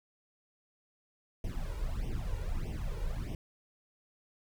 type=noise with flanger; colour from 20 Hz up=brown; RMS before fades=-35 dBFS; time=1.44-3.35 s; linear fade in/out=2 ms; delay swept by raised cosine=0.34 to 2.14 ms; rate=1.6 Hz; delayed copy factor=+1; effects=none